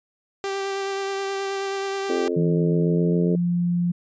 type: tone with vibrato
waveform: sawtooth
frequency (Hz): 392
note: G4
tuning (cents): 0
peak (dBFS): -21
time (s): 0.44-2.28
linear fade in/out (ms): 0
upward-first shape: sine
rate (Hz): 9.4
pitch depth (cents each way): 13
type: harmonic tone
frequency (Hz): 87.31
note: F2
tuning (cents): 0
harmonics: 3 / 4 / 5 / 6 / 7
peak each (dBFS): -29 / -26 / -25 / -36 / -35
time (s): 2.09-3.36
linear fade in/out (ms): 10
type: tone with pitch glide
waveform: sine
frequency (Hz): 164.8 to 174.6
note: E3 to F3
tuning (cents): 0 to 0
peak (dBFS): -19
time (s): 2.36-3.92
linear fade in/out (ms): 10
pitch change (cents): +100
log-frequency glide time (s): 2.79-3.35
effects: resampled to 16000 Hz